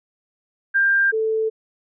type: tone pair in turn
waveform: sine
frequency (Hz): 1592 / 440.8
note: G6 / A4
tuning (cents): +26 / +3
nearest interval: octave + minor seventh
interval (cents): 2223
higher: first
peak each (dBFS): -14 / -18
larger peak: first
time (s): 0.74-1.12 / 1.12-1.5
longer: neither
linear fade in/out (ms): 20
effects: none